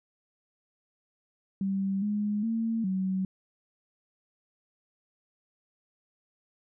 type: tone with pitch steps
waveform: sine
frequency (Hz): 194.5 / 208 / 226.4 / 188.9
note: G3 / G#3 / A3 / F#3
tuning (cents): -13 / +3 / +50 / +36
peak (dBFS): -26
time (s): 1.61-3.25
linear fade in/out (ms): 2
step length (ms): 410
effects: none